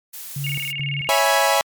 blue noise, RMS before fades -34 dBFS, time 0.13-0.72 s, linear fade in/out 10 ms
sine tone with tremolo, 141.2 Hz, C#3, 32 cents sharp, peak -24 dBFS, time 0.36-1.08 s, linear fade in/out 5 ms, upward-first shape square, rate 2.3 Hz, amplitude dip 70%
sine tone with vibrato, 2489 Hz, D#7, in tune, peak -25 dBFS, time 0.44-1.19 s, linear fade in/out 2 ms, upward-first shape square, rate 19 Hz, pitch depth 210 cents each way
sawtooth chord, C# minor seventh, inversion none, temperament equal with one note detuned, 554.4 / 659.3 / 830.6 / 982.6 Hz, C#5 / E5 / G#5 / B5, 0 / 0 / 0 / -9 cents, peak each -17 / -17 / -16 / -19 dBFS, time 1.09-1.61 s, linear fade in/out 0 ms
effects MP3 96 kbps

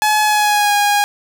sawtooth tone with pitch glide, 851 to 820.1 Hz, G#5 to G#5, +42 to -22 cents, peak -8 dBFS, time 0.02-1.04 s, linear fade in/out 0 ms, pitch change -64 cents, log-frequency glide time 0.23-0.74 s, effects none

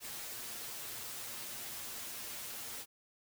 white noise with comb filter, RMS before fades -44 dBFS, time 0-2.86 s, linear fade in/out 50 ms, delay 8.6 ms, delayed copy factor +0.7, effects none

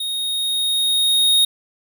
square tone with level ramp, 3729 Hz, A#7, in tune, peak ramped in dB -23 to -12 dBFS, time 0-1.45 s, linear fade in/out 5 ms, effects none

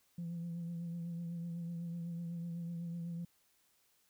sine tone with vibrato, 170 Hz, F3, 46 cents flat, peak -37 dBFS, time 0.18-3.25 s, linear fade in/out 5 ms, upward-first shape triangle, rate 8 Hz, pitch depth 39 cents each way, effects tanh soft clip ceiling -36 dBFS + white hiss -73 dBFS RMS until 4.09 s

